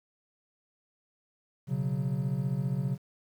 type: chord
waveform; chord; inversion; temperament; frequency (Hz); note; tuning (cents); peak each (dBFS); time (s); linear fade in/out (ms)
triangle; B suspended second; none; equal; 123.47 / 138.59 / 185; B2 / C#3 / F#3; 0 / 0 / 0; -32 / -28 / -32; 1.67-2.98; 50
effects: 10-bit